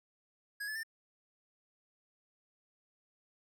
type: tone with pitch steps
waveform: square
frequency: 1661.2 / 1725.8 / 1792.8 Hz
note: G#6 / A6 / A6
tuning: 0 / -34 / +32 cents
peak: -38 dBFS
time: 0.6-0.834 s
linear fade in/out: 10 ms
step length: 78 ms
effects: none